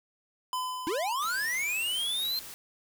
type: tone with exponential decay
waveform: square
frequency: 1012 Hz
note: B5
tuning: 42 cents sharp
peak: -29 dBFS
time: 0.53-2.19 s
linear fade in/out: 1 ms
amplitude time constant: 360 ms
type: linear sweep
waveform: square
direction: up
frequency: 293.7 to 4186 Hz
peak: -29 dBFS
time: 0.87-2.39 s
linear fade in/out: 0 ms
type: noise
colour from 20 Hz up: white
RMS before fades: -44 dBFS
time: 1.22-2.54 s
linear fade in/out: 0 ms
effects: none